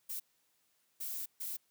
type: noise bursts at uneven times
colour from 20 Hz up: violet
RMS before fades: -40 dBFS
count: 3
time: 0.09-0.2 / 1-1.26 / 1.4-1.57 s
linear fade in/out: 10 ms
effects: white hiss -75 dBFS RMS until 1.7 s + high-pass 80 Hz 12 dB/octave